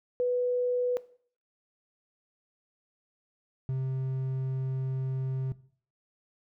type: tone pair in turn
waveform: sine / triangle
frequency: 493.9 / 131.69 Hz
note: B4 / C3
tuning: 0 / +12 cents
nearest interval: octave + major seventh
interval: 2288 cents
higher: first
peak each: -24 / -26 dBFS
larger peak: first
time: 0.2-0.97 / 3.69-5.52 s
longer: second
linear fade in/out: 0 ms
effects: noise-tail reverb RT60 0.5 s tail -18 dB re dry